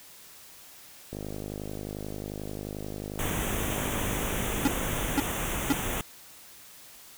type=click train; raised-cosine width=2 ms; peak=-23 dBFS; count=205; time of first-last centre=1.13-5.107 s; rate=51.3 Hz
type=band-stop noise; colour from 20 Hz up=pink; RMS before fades=-31 dBFS; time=3.19-6.01 s; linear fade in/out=0 ms; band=3600 to 5900 Hz; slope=96 dB/octave
type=tone bursts; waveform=square; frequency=280 Hz; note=C#4; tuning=18 cents sharp; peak=-21 dBFS; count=3; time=4.65-5.725 s; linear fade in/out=2 ms; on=25 ms; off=500 ms
effects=white hiss -50 dBFS RMS until 7.17 s